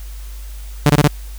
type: tone bursts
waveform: sawtooth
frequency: 146.83 Hz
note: D3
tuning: in tune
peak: -4 dBFS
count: 4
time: 0.86-1.076 s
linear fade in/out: 0 ms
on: 36 ms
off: 24 ms
effects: added 50 Hz sine -28 dBFS peak until 1.38 s + white hiss -43 dBFS RMS until 1.38 s